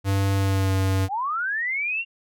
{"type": "tone with pitch glide", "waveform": "square", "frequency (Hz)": [98, 95.6], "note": ["G2", "G2"], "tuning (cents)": [0, -43], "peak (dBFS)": -20, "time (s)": [0.04, 1.09], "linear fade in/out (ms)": 50, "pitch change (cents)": -43, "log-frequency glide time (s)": [0.35, 0.73]}
{"type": "linear sweep", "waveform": "sine", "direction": "up", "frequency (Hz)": [722, 2800], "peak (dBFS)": -23, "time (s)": [1.08, 2.05], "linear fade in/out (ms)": 50}
{"effects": []}